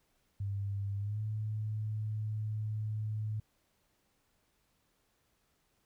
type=tone with pitch glide; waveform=sine; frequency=99.8 to 107.58 Hz; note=G2 to A2; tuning=+32 to -39 cents; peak=-33 dBFS; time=0.4-3.4 s; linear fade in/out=5 ms; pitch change=+129 cents; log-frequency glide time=0.98-1.21 s; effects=pink hiss -75 dBFS RMS until 5.85 s